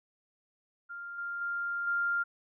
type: tone with level steps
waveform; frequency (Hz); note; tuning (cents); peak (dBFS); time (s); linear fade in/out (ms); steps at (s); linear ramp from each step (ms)
sine; 1396.9; F6; 0; -39 / -34 / -31 / -27; 0.89-2.24; 20; 1.18 / 1.41 / 1.87; 5
effects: none